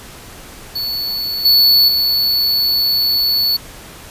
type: tone with level steps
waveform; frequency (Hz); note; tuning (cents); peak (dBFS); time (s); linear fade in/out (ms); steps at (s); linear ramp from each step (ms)
square; 4435; C#8; 0; -19 / -8 / -13; 0.75-3.57; 10; 1.45 / 1.88; 5
effects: pink hiss -36 dBFS RMS until 4.1 s + resampled to 32000 Hz